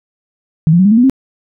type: tone with pitch steps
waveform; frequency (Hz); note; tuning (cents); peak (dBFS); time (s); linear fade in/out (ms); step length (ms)
sine; 158.2 / 172.52 / 188.13 / 205.2 / 223.7 / 244 / 266.1; D#3 / F3 / F#3 / G#3 / A3 / B3 / C4; +29 / -21 / +29 / -21 / +29 / -21 / +29; -5; 0.67-1.097; 0; 61
effects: none